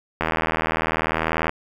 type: click train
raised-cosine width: 0.5 ms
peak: -6 dBFS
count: 104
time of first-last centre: 0.21-1.494 s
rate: 80.2 Hz
effects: 7-bit